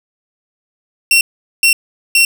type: tone bursts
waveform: sawtooth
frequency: 2726 Hz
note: F7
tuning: 43 cents flat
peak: -4 dBFS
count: 3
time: 1.11-2.25 s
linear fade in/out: 2 ms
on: 100 ms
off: 420 ms
effects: none